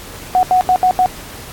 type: tone bursts at uneven times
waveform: sine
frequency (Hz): 737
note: F#5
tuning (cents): -7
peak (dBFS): -8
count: 5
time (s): 0.35-0.43 / 0.51-0.61 / 0.69-0.76 / 0.83-0.91 / 0.99-1.06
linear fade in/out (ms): 0
effects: pink hiss -33 dBFS RMS until 1.52 s + AAC 64 kbps